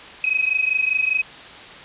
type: tone pair together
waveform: sine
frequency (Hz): 2524 / 2549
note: D#7 / D#7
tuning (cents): +24 / +41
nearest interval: unison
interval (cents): 17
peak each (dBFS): -20 / -21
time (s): 0.24-1.22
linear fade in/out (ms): 2
effects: white hiss -39 dBFS RMS until 1.84 s + resampled to 8000 Hz